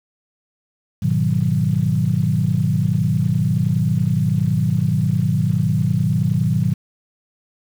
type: chord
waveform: sine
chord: G# minor seventh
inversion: none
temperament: equal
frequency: 103.83 / 123.47 / 155.56 / 185 Hz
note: G#2 / B2 / D#3 / F#3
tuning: 0 / 0 / 0 / 0 cents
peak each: -22 / -20 / -19 / -21 dBFS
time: 1.02-6.74 s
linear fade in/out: 10 ms
effects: tanh soft clip ceiling -4 dBFS + 7-bit